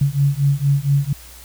sine beating tone pair, 138.59 / 142.89 Hz, C#3 / D3, 0 / -47 cents, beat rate 4.3 Hz, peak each -17 dBFS, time 0.01-1.13 s, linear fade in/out 5 ms, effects added 60 Hz sine -42 dBFS peak until 1.44 s + white hiss -42 dBFS RMS until 1.44 s

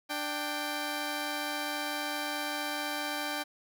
10% pulse tone pair together, 295.9 / 784 Hz, D4 / G5, +13 / 0 cents, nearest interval octave + perfect fourth, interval 1687 cents, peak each -27 dBFS, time 0.09-3.44 s, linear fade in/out 20 ms, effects none

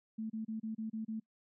sine tone bursts, 220.4 Hz, A3, 3 cents sharp, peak -36 dBFS, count 7, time 0.18-1.2 s, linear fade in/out 10 ms, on 120 ms, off 30 ms, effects noise-tail reverb RT60 0.1 s tail -25 dB re dry

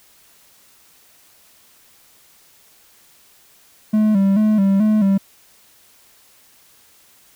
triangle tone with vibrato, 204.8 Hz, G#3, 24 cents flat, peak -10 dBFS, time 3.93-5.18 s, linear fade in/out 10 ms, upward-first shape square, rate 2.3 Hz, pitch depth 81 cents each way, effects white hiss -52 dBFS RMS until 7.35 s

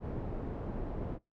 pink low-pass noise, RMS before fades -38 dBFS, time 0-1.19 s, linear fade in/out 50 ms, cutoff 590 Hz, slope 12 dB/octave, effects noise-tail reverb RT60 0.2 s tail -22 dB re dry

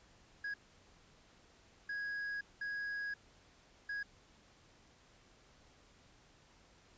triangle tone bursts at uneven times, 1655 Hz, G#6, 6 cents flat, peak -36 dBFS, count 4, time 0.44-0.54 / 1.89-2.41 / 2.61-3.14 / 3.89-4.03 s, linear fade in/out 5 ms, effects pink hiss -65 dBFS RMS until 6.97 s + resampled to 16000 Hz

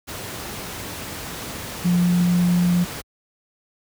sine tone in noise, 176.3 Hz, F3, 17 cents sharp, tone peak -15 dBFS, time 1.84-2.85 s, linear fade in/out 20 ms, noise pink, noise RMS -32 dBFS, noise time 0.07-3.02 s, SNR +14 dB, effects high-pass 60 Hz 12 dB/octave

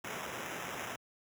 white noise with sample-and-hold, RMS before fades -41 dBFS, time 0.04-0.96 s, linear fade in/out 5 ms, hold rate 4410 Hz, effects high-pass 100 Hz 12 dB/octave

